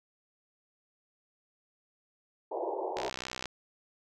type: band-pass noise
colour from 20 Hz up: pink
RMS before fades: -35 dBFS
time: 2.51-3.1 s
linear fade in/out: 10 ms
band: 340 to 960 Hz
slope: 96 dB/octave
type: click train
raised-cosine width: 0.2 ms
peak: -19 dBFS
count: 32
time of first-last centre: 2.97-3.457 s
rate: 63.7 Hz
effects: none